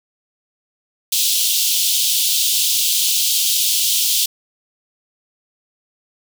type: high-pass noise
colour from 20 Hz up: pink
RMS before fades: -17 dBFS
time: 1.12-4.26 s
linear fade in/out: 5 ms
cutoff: 3000 Hz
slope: 48 dB/octave
effects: none